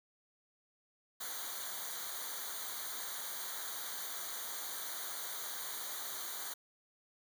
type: noise with comb filter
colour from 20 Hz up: white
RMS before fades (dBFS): -42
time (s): 1.2-6.54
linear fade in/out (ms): 10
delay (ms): 0.38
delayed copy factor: -1
effects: none